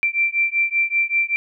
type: beating tone pair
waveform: sine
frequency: 2349 / 2354.2 Hz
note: D7 / D7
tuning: 0 / +4 cents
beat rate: 5.2 Hz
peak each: -20 dBFS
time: 0.03-1.36 s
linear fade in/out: 0 ms
effects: none